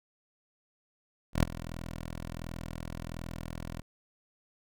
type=tone with ADSR envelope; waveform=10% pulse; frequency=41.39 Hz; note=E1; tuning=8 cents sharp; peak=-13 dBFS; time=1.33-3.82 s; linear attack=100 ms; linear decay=11 ms; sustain=-17 dB; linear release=14 ms; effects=none